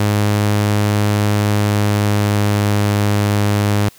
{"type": "tone with pitch glide", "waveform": "sawtooth", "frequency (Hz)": [103.83, 102.93], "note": ["G#2", "G#2"], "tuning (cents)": [0, -15], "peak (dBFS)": -9, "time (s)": [0, 3.89], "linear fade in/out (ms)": 5, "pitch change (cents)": -15, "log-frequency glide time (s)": [1.33, 2.86], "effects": ["white hiss -46 dBFS RMS until 3.98 s"]}